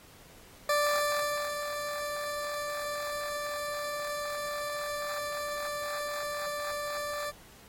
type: tone with ADSR envelope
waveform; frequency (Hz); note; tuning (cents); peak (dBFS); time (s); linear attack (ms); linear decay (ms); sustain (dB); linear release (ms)
20% pulse; 587.3; D5; 0; -19; 0.69-7.32; 4; 850; -9; 30
effects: pink hiss -55 dBFS RMS until 7.68 s + AAC 48 kbps